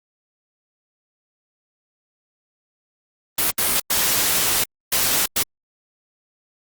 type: noise bursts at uneven times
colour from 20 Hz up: white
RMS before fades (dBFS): -19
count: 5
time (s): 3.38-3.51 / 3.58-3.8 / 3.9-4.64 / 4.92-5.26 / 5.36-5.43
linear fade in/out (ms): 5
effects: Opus 32 kbps